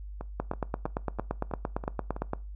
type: two click trains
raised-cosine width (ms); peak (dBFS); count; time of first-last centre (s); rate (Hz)
1; -23 / -15; 7 / 18; 0.21-2.164 / 0.4-2.334; 3.07 / 8.79
effects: noise-tail reverb RT60 0.3 s tail -21 dB re dry + added 50 Hz sine -38 dBFS peak until 2.55 s